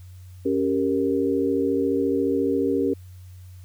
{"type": "chord", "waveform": "sine", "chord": "G diminished", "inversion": "second", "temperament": "equal", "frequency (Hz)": [277.2, 392, 466.2], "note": ["Db4", "G4", "Bb4"], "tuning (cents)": [0, 0, 0], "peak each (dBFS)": [-23, -24, -25], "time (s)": [0.45, 2.94], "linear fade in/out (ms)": 10, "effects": ["added 91 Hz sine -40 dBFS peak until 3.64 s", "white hiss -59 dBFS RMS until 3.64 s"]}